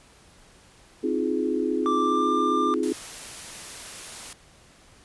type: chord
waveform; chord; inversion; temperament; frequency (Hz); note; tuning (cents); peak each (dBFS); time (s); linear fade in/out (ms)
sine; F minor seventh; second; just; 261.9 / 314.3 / 349.2 / 419.1; C4 / Eb4 / F4 / Ab4; +2 / +18 / 0 / +16; -28; 1.03-2.93; 10
type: tone with pitch glide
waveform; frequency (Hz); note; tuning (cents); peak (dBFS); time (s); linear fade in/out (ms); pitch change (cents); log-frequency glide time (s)
triangle; 1174.7 to 1192.5; D6 to D6; 0 to +26; -21; 1.86-2.74; 0; +26; 1.99-2.3
type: noise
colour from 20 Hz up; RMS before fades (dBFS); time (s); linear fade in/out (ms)
white; -39; 2.83-4.33; 2
effects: pink hiss -54 dBFS RMS until 5.04 s + resampled to 24000 Hz